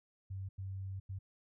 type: tone bursts at uneven times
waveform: sine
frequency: 96.1 Hz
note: G2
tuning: 34 cents flat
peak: -39 dBFS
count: 3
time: 0.3-0.49 / 0.58-1 / 1.09-1.19 s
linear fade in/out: 10 ms
effects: none